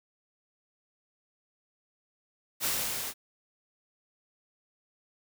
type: noise with level ramp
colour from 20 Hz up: white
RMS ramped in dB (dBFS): -28 to -37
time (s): 2.6-3.14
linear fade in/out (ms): 50
effects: none